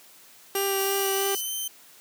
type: tone with vibrato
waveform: sawtooth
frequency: 392 Hz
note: G4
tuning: in tune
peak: -21 dBFS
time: 0.55-1.35 s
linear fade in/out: 2 ms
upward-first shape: sine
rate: 3.1 Hz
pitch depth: 11 cents each way
type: tone with pitch glide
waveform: 5% pulse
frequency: 2837 to 3094 Hz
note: F7 to G7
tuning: +27 to -23 cents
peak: -21 dBFS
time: 0.55-1.68 s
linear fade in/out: 5 ms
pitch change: +150 cents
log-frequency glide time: 0.88-1.52 s
type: high-pass noise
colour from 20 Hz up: white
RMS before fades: -36 dBFS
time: 0.78-1.42 s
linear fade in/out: 20 ms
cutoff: 4100 Hz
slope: 96 dB/octave
effects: white hiss -52 dBFS RMS until 2 s + high-pass 150 Hz 12 dB/octave